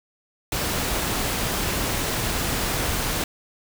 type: noise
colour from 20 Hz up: pink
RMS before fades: -25 dBFS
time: 0.52-3.24 s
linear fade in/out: 2 ms
effects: none